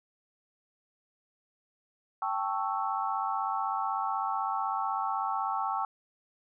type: chord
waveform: sine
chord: A dominant seventh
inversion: third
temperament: equal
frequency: 784 / 880 / 1108.7 / 1318.5 Hz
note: G5 / A5 / C#6 / E6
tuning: 0 / 0 / 0 / 0 cents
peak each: -33 / -34 / -34 / -35 dBFS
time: 2.22-5.85 s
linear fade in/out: 2 ms
effects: none